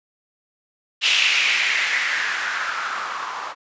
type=noise with low-pass filter sweep; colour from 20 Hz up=violet; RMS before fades=-22 dBFS; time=1.01-3.55 s; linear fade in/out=50 ms; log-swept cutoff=2900 to 1000 Hz; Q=3.7; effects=resampled to 16000 Hz